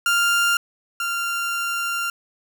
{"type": "tone pair in turn", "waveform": "30% pulse", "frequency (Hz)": [1396, 1388], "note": ["F6", "F6"], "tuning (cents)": [-1, -11], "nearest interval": "unison", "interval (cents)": 10, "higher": "first", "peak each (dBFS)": [-14, -20], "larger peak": "first", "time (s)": [[0.06, 0.57], [1, 2.1]], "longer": "second", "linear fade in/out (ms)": 2, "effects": []}